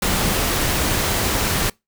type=tone in noise; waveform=sine; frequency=185 Hz; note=F#3; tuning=in tune; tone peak=-27 dBFS; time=0.02-0.33 s; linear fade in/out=5 ms; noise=pink; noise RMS=-20 dBFS; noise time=0.02-1.7 s; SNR=-10 dB; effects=noise-tail reverb RT60 0.2 s tail -25 dB re dry